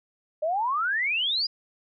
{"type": "exponential sweep", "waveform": "sine", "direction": "up", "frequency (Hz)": [593, 4991], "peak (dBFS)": -23, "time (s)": [0.42, 1.47], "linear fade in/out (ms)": 10, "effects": []}